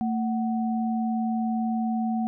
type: tone pair together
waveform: sine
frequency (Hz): 224.7 / 744.5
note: A3 / F#5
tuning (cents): +37 / +11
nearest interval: octave + major sixth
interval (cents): 2074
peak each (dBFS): -24 / -31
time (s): 0.01-2.27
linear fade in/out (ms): 0
effects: none